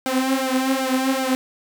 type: tone with flanger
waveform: sawtooth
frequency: 262.8 Hz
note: C4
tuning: 8 cents sharp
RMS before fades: -21 dBFS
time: 0.06-1.35 s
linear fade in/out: 0 ms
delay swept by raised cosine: 1.3 to 5.1 ms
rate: 2.6 Hz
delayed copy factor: +0.85
effects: 7-bit